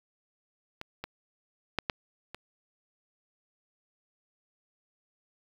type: clicks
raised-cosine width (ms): 0.3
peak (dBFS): -22 / -20 / -11 / -12 / -24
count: 5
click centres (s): 0.814 / 1.04 / 1.787 / 1.898 / 2.346
effects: 7-bit